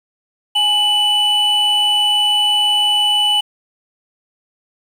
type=tone pair together; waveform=triangle; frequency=836 / 2979 Hz; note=G#5 / F#7; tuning=+11 / +11 cents; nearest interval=octave + minor seventh; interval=2200 cents; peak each=-19 / -11 dBFS; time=0.55-3.41 s; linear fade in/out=10 ms; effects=7-bit